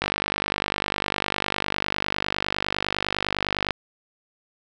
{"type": "click train", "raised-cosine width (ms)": 0.3, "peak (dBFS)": -6, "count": 185, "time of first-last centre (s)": [0.02, 3.707], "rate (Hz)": 49.9, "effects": []}